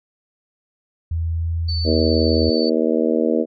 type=tone with pitch glide; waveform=sine; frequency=82.41 to 83.18 Hz; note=E2 to E2; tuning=0 to +16 cents; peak=-19 dBFS; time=1.11-2.5 s; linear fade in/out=5 ms; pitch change=+16 cents; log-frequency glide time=1.32-1.5 s
type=tone; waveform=sine; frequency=4507 Hz; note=C#8; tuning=28 cents sharp; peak=-25 dBFS; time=1.68-2.7 s; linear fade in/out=10 ms
type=harmonic tone; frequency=79.5 Hz; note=D#2; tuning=38 cents sharp; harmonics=3 / 4 / 5 / 6 / 7 / 8; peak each=-21 / -21 / -24 / -21 / -25 / -27 dBFS; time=1.84-3.46 s; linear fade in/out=50 ms
effects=none